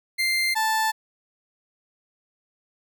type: tone pair in turn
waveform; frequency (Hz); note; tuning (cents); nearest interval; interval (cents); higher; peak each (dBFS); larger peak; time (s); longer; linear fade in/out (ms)
30% pulse; 2093 / 880; C7 / A5; 0 / 0; octave + minor third; 1500; first; -18; neither; 0.18-0.55 / 0.55-0.92; neither; 20
effects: none